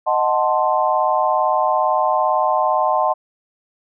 sine chord, D# diminished seventh, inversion none, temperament equal, 622.3 / 740 / 880 / 1046.5 Hz, D#5 / F#5 / A5 / C6, 0 / 0 / 0 / 0 cents, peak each -20 dBFS, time 0.06-3.14 s, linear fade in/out 20 ms, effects none

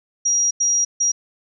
sine tone bursts at uneven times, 5720 Hz, F8, 41 cents sharp, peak -15 dBFS, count 3, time 0.25-0.51 / 0.6-0.85 / 1-1.12 s, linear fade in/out 10 ms, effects none

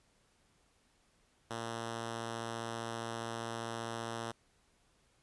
5% pulse tone, 115.1 Hz, A#2, 22 cents flat, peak -27 dBFS, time 1.5-4.32 s, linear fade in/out 10 ms, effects pink hiss -71 dBFS RMS until 5.22 s + resampled to 24000 Hz

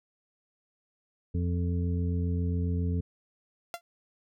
harmonic tone, 87.31 Hz, F2, in tune, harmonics 1 / 2 / 3 / 5, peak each -27 / -33 / -37 / -41 dBFS, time 1.34-3.01 s, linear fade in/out 10 ms
sawtooth tone with exponential decay, 687 Hz, F5, 29 cents flat, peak -26 dBFS, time 3.74-3.81 s, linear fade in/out 0 ms, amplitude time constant 15 ms
effects none

